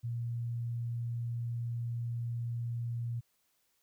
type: tone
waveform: sine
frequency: 118.1 Hz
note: A#2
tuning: 23 cents sharp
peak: -33 dBFS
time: 0.03-3.21 s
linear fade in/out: 20 ms
effects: white hiss -75 dBFS RMS until 3.82 s